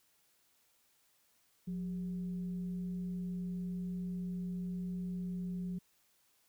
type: tone with frequency modulation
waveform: sine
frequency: 179.9 Hz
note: F#3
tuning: 48 cents flat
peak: -36 dBFS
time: 1.67-5.79 s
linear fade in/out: 10 ms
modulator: 220 Hz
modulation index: 0.22
effects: white hiss -72 dBFS RMS until 6.48 s